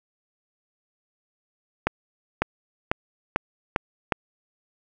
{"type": "accelerating click train", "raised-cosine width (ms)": 0.5, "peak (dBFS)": -5, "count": 6, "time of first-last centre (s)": [1.87, 4.122], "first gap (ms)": 550, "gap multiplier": 0.9, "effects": []}